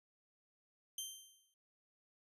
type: tone with exponential decay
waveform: 15% pulse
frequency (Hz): 3136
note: G7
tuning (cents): 0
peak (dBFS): -32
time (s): 0.98-1.54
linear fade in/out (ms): 2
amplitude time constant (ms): 120
effects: resampled to 32000 Hz